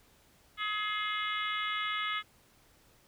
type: harmonic tone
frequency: 422.5 Hz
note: G#4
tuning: 30 cents sharp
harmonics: 3 / 4 / 5 / 6 / 7 / 8 / 9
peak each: -35 / -41 / -36 / -48 / -41 / -40 / -48 dBFS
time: 0.57-2.23 s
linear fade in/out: 50 ms
effects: pink hiss -64 dBFS RMS until 3.07 s